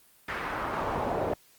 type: noise with band-pass filter sweep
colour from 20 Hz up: brown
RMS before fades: -31 dBFS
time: 0.28-1.34 s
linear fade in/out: 5 ms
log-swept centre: 1800 to 550 Hz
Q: 1.7
effects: white hiss -60 dBFS RMS until 1.58 s + Opus 32 kbps